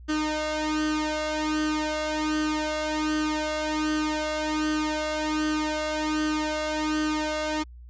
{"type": "tone with flanger", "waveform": "sawtooth", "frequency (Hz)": 307, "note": "D#4", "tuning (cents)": -23, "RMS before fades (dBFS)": -27, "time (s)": [0.08, 7.64], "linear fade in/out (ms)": 20, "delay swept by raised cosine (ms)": [0.64, 1.46], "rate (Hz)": 1.3, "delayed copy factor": 0.85, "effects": ["added 60 Hz sine -42 dBFS peak until 7.89 s", "resampled to 16000 Hz"]}